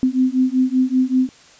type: beating tone pair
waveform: sine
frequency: 254.9 / 260.1 Hz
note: C4 / C4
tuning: -45 / -10 cents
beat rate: 5.2 Hz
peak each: -17 dBFS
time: 0.03-1.29 s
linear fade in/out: 0 ms
effects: white hiss -47 dBFS RMS until 1.59 s + resampled to 16000 Hz